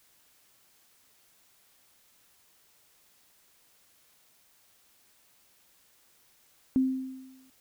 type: tone with exponential decay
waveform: sine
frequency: 261.6 Hz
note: C4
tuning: in tune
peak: -19 dBFS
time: 6.76-7.5 s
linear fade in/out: 0 ms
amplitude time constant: 160 ms
effects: white hiss -64 dBFS RMS until 7.6 s